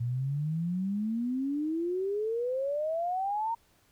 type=exponential sweep; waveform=sine; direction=up; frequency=116.54 to 932.3 Hz; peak=-28 dBFS; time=0-3.55 s; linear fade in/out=10 ms; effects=pink hiss -66 dBFS RMS until 3.91 s